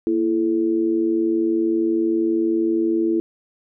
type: tone with amplitude modulation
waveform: sine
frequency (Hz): 333.7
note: E4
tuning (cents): +21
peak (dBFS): -13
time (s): 0.07-3.2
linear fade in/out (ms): 0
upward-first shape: sine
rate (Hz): 100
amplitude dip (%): 80
effects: none